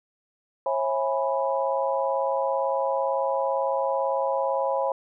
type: chord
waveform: sine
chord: C# minor seventh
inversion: none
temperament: equal with one note detuned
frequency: 541.4 / 659.3 / 830.6 / 987.8 Hz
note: C#5 / E5 / G#5 / B5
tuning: -41 / 0 / 0 / 0 cents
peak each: -25 / -31 / -29 / -29 dBFS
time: 0.66-4.92 s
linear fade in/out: 2 ms
effects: none